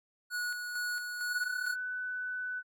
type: tone with tremolo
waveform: square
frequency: 1462 Hz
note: F#6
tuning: 21 cents flat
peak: -33 dBFS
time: 0.3-1.76 s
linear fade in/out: 50 ms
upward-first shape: square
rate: 2.2 Hz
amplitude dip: 40%
type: tone with pitch glide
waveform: sine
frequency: 1480 to 1497.2 Hz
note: F#6 to F#6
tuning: 0 to +20 cents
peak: -34 dBFS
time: 1.29-2.63 s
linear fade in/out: 50 ms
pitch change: +20 cents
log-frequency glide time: 1.44-1.51 s
effects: AAC 64 kbps